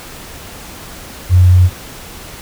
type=tone; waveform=sine; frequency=90.6 Hz; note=F#2; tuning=36 cents flat; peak=-4 dBFS; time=1.29-1.7 s; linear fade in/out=50 ms; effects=pink hiss -32 dBFS RMS until 2.41 s